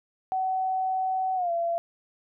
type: tone with pitch glide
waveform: sine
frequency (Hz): 754 to 679.5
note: F#5 to F5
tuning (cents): +32 to -48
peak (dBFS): -24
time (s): 0.32-1.78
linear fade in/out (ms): 0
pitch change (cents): -180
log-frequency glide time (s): 1.35-1.51
effects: none